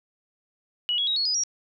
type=tone with pitch steps; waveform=sine; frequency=2922 / 3337 / 3811 / 4353 / 4971 / 5678 Hz; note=F#7 / G#7 / A#7 / C#8 / D#8 / F8; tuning=-22 / +8 / +38 / -32 / -2 / +28 cents; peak=-22 dBFS; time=0.89-1.436 s; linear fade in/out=0 ms; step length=91 ms; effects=none